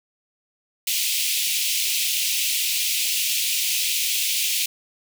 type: high-pass noise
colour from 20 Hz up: pink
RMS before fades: -23 dBFS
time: 0.87-4.66 s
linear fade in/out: 5 ms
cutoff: 2400 Hz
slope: 48 dB/octave
effects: none